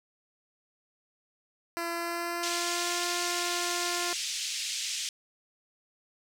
10% pulse tone with pitch glide, 339.4 to 350.4 Hz, F4 to F4, -49 to +6 cents, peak -23 dBFS, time 1.77-4.13 s, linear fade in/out 0 ms, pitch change +55 cents, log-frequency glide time 1.89-3.01 s
white band-pass noise, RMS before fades -34 dBFS, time 2.43-5.09 s, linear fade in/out 2 ms, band 2400 to 7300 Hz, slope 24 dB/octave
effects none

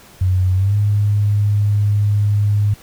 sine tone with pitch glide, 92.5 to 103.23 Hz, F#2 to G#2, 0 to -10 cents, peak -12 dBFS, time 0.21-2.74 s, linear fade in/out 5 ms, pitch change +190 cents, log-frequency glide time 0.54-0.75 s, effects pink hiss -44 dBFS RMS until 2.82 s

